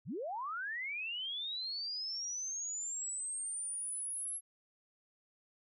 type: linear sweep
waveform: sine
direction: up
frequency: 86.6 to 11175 Hz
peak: -37 dBFS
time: 0.05-4.41 s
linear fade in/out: 50 ms
effects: none